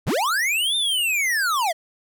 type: linear two-way sweep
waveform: square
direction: up then down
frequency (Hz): 36.95 to 3650 to 610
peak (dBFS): -20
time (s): 0.06-1.73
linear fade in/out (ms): 20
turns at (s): 0.76
effects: none